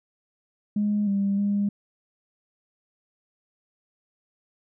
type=tone with pitch steps; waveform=sine; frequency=207.7 / 198.7 / 202.7 Hz; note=G#3 / G3 / G#3; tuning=0 / +24 / -42 cents; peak=-20 dBFS; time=0.76-1.69 s; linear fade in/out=5 ms; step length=310 ms; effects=tanh soft clip ceiling -16 dBFS